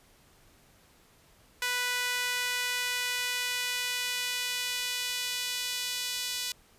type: tone with high-pass filter sweep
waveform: sawtooth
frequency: 493.9 Hz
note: B4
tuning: in tune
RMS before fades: -32 dBFS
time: 1.62-6.52 s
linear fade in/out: 2 ms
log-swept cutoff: 1700 to 3600 Hz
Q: 1.2
effects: pink hiss -61 dBFS RMS until 6.78 s + resampled to 32000 Hz